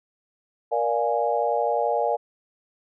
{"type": "chord", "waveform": "sine", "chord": "Bb dominant seventh", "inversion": "none", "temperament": "equal with one note detuned", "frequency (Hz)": [471.6, 587.3, 698.5, 830.6], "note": ["Bb4", "D5", "F5", "Ab5"], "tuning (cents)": [20, 0, 0, 0], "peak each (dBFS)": -26, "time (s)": [0.71, 2.17], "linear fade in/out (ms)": 20, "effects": []}